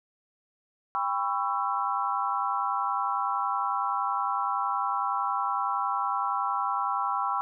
sine chord, C# half-diminished seventh, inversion second, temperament just, 798.3 / 997.9 / 1108.7 / 1330.5 Hz, G5 / B5 / C#6 / E6, +31 / +18 / 0 / +16 cents, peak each -31 dBFS, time 0.95-7.41 s, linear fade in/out 0 ms, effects none

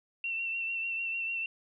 sine tone with vibrato, 2709 Hz, E7, 47 cents sharp, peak -31 dBFS, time 0.24-1.46 s, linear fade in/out 2 ms, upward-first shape sine, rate 6.7 Hz, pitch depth 28 cents each way, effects none

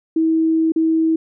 sine tone with dropouts, 322.5 Hz, E4, 38 cents flat, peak -13 dBFS, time 0.16-1.16 s, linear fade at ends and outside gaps 5 ms, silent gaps 0.721-0.76 s, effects none

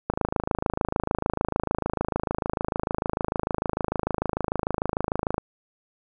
click train, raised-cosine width 1 ms, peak -10 dBFS, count 142, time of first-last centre 0.1-5.381 s, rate 26.7 Hz, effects none

